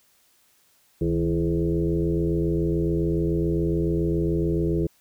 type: tone with frequency modulation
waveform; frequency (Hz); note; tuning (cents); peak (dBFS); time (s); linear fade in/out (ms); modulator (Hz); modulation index
sine; 246.9; B3; 0; -20; 1.01-4.87; 5; 87.1; 2.2
effects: white hiss -62 dBFS RMS until 5 s